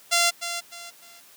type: tone with echo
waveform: 5% pulse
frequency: 689 Hz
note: F5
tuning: 24 cents flat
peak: -7 dBFS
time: 0.11-0.31 s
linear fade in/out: 20 ms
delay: 300 ms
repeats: 3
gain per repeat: -10 dB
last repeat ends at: 1.21 s
effects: white hiss -52 dBFS RMS until 1.36 s + high-pass 150 Hz 12 dB/octave